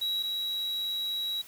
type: tone pair in turn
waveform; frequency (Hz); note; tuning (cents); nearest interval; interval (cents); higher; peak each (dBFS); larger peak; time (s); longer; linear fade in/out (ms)
triangle; 3872 / 3872; B7 / B7; -35 / -35; unison; 0; neither; -26 / -28; first; 0.01-0.23 / 0.23-1.42; second; 10
effects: white hiss -51 dBFS RMS until 1.47 s